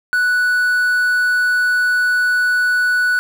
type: tone with quantisation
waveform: triangle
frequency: 1480 Hz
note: F#6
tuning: in tune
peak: -11 dBFS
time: 0.13-3.19 s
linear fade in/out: 0 ms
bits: 6
effects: none